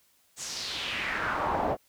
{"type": "noise with band-pass filter sweep", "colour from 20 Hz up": "brown", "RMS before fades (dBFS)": -31, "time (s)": [0.36, 1.77], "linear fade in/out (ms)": 50, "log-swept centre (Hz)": [7600, 590], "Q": 2.8, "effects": ["white hiss -66 dBFS RMS until 1.88 s"]}